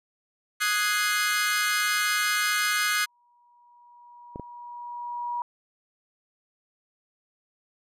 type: chord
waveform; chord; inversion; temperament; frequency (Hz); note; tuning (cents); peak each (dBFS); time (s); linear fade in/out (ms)
sawtooth; Ab dominant seventh; second; equal; 1244.5 / 1480 / 1661.2 / 2093; Eb6 / Gb6 / Ab6 / C7; 0 / 0 / 0 / 0; -25; 0.6-3.06; 20
type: tone with exponential growth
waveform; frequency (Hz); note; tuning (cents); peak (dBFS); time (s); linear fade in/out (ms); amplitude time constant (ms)
sine; 961; B5; -48; -26; 2.93-5.42; 1; 540
type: clicks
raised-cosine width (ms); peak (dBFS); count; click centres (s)
2; -22; 2; 4.359 / 4.397
effects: resampled to 32000 Hz